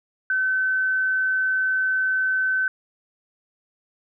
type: tone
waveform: sine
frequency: 1526 Hz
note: G6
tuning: 47 cents flat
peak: -19 dBFS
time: 0.3-2.68 s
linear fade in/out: 2 ms
effects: none